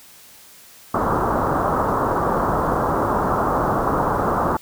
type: low-pass noise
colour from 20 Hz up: white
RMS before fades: -20 dBFS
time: 0.94-4.57 s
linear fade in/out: 5 ms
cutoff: 1300 Hz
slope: 48 dB/octave
effects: white hiss -46 dBFS RMS until 4.61 s